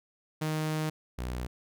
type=tone pair in turn; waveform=sawtooth; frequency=155.56 / 61.73 Hz; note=D#3 / B1; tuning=0 / 0 cents; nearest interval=octave + major third; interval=1600 cents; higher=first; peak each=-25 / -29 dBFS; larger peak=first; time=0.41-0.9 / 1.18-1.47 s; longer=first; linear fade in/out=10 ms; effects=none